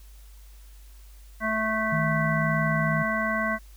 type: harmonic tone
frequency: 219.1 Hz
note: A3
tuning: 7 cents flat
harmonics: 1 / 3 / 5 / 7 / 9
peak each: -30 / -30 / -30 / -30 / -30 dBFS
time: 1.4-3.59 s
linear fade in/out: 50 ms
type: tone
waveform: sine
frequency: 157.1 Hz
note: D#3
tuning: 17 cents sharp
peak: -25 dBFS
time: 1.92-3.03 s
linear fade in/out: 5 ms
effects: added 50 Hz sine -45 dBFS peak until 3.76 s + white hiss -58 dBFS RMS until 3.76 s